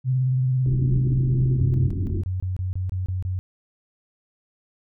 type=tone with vibrato; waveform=sine; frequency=129 Hz; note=C3; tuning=24 cents flat; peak=-18 dBFS; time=0.04-1.9 s; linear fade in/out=50 ms; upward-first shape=square; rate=18 Hz; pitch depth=30 cents each way
type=low-pass noise; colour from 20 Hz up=pink; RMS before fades=-28 dBFS; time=0.66-2.22 s; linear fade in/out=2 ms; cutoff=380 Hz; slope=96 dB/octave
type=tone bursts; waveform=sine; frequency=92.5 Hz; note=F#2; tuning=in tune; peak=-23 dBFS; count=11; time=1.6-3.39 s; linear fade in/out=0 ms; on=140 ms; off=25 ms
effects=none